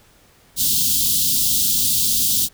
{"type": "band-stop noise", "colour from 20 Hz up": "white", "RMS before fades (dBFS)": -18, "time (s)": [0.56, 2.49], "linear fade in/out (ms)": 50, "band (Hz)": [280, 3200], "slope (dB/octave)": 48, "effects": ["pink hiss -53 dBFS RMS until 2.53 s"]}